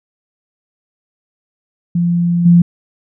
sine tone with level steps, 172.7 Hz, F3, 19 cents flat, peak -11 / -4 dBFS, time 1.95-2.62 s, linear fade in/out 5 ms, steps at 2.45 s, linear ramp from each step 10 ms, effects none

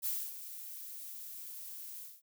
violet noise with ADSR envelope, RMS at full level -34 dBFS, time 0.02-2.22 s, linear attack 37 ms, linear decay 260 ms, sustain -12 dB, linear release 220 ms, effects none

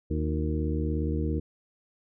harmonic tone with a mistuned harmonic, 77.3 Hz, D#2, 11 cents flat, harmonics 1 / 2 / 3 / 4 / 5 / 6, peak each -28 / -33 / -35 / -33 / -38 / -37 dBFS, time 0.1-1.4 s, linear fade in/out 10 ms, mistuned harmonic 5, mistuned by -86 cents, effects none

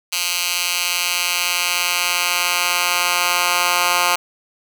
10% pulse tone with high-pass filter sweep, 176.7 Hz, F3, 21 cents sharp, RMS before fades -19 dBFS, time 0.12-4.16 s, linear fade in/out 10 ms, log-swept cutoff 3100 to 1200 Hz, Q 0.97, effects none

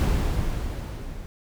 brown noise with level ramp, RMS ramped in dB -20 to -37 dBFS, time 0-1.26 s, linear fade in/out 0 ms, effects none

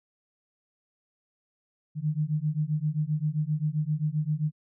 sine beating tone pair, 148.7 / 156.3 Hz, D3 / D#3, +22 / +8 cents, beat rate 7.6 Hz, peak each -28 dBFS, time 1.95-4.52 s, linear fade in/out 50 ms, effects none

